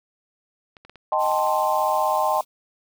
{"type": "clicks", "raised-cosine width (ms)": 0.3, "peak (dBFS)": -29, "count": 9, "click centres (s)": [0.768, 0.85, 0.896, 0.957, 1.132, 1.262, 1.317, 1.389, 1.471]}
{"type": "chord", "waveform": "sine", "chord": "A half-diminished seventh", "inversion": "second", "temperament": "equal", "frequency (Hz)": [622.3, 784, 880, 1046.5], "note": ["Eb5", "G5", "A5", "C6"], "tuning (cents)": [0, 0, 0, 0], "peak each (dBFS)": -24, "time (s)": [1.12, 2.41], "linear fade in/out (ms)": 2}
{"type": "band-stop noise", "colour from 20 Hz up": "white", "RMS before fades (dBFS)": -40, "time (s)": [1.18, 2.45], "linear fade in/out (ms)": 50, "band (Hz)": [1300, 2200], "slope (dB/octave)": 96}
{"effects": []}